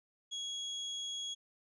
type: tone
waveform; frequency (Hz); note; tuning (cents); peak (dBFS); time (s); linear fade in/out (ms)
35% pulse; 3322; G#7; 0; -36; 0.31-1.35; 20
effects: resampled to 24000 Hz